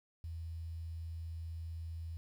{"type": "tone with quantisation", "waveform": "sine", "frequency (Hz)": 82.41, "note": "E2", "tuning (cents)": 0, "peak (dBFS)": -40, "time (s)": [0.24, 2.17], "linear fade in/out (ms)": 0, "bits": 11, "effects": []}